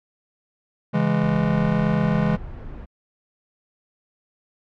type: chord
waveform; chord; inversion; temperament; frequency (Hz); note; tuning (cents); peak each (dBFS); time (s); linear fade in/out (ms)
square; C# minor; none; just; 138.59 / 166.31 / 207.9; C#3 / E3 / G#3; 0 / +16 / +2; -25 / -22 / -22; 0.93-2.37; 20
type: noise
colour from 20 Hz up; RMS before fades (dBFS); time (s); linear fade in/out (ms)
brown; -35; 1.22-2.86; 20
effects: low-pass 2000 Hz 12 dB/octave + MP3 96 kbps